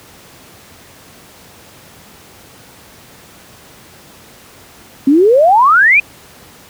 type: exponential sweep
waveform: sine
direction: up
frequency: 261.6 to 2523 Hz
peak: -5 dBFS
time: 5.07-6 s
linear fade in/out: 5 ms
effects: pink hiss -40 dBFS RMS until 6.69 s + high-pass 80 Hz 12 dB/octave